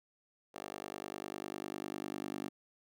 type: tone with high-pass filter sweep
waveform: 10% pulse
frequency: 50 Hz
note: G1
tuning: 35 cents sharp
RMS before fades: -43 dBFS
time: 0.54-2.49 s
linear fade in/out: 10 ms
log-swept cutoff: 480 to 280 Hz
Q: 2.1
effects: none